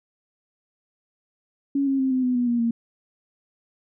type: tone with pitch steps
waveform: sine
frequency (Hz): 278.3 / 271.2 / 264.2 / 257.4 / 250.8 / 244.4 / 238.1 / 232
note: C#4 / C#4 / C4 / C4 / B3 / B3 / A#3 / A#3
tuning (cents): +7 / -38 / +17 / -28 / +27 / -18 / +37 / -8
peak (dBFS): -19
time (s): 1.75-2.71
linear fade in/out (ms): 5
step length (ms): 120
effects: none